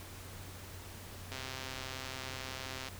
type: click train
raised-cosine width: 0.2 ms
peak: -24 dBFS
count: 206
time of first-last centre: 1.32-2.885 s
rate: 131 Hz
effects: added 92 Hz sine -49 dBFS peak until 2.99 s + pink hiss -50 dBFS RMS until 2.99 s